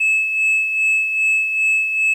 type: tone with tremolo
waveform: sine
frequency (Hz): 2600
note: E7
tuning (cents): -24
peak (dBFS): -10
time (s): 0-2.14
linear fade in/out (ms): 10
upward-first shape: sine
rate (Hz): 2.5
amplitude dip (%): 60
effects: tanh soft clip ceiling -12 dBFS + 8-bit